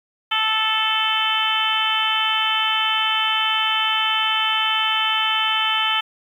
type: harmonic tone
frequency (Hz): 438.4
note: A4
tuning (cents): -6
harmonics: 2 / 3 / 4 / 5 / 6 / 7 / 8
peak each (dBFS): -26 / -24 / -28 / -29 / -26 / -21 / -31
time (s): 0.31-6.01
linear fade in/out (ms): 10
effects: 8-bit